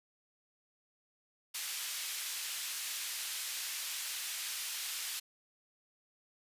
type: high-pass noise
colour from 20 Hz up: pink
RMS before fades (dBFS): -39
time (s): 1.54-5.2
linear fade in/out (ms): 10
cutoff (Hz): 2600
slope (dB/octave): 12
effects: resampled to 32000 Hz